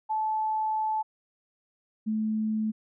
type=tone pair in turn; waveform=sine; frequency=869 / 217.2 Hz; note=A5 / A3; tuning=-22 / -22 cents; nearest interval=2 octaves; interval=2400 cents; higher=first; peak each=-25 dBFS; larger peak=neither; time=0.09-1.03 / 2.06-2.72 s; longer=first; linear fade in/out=20 ms; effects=none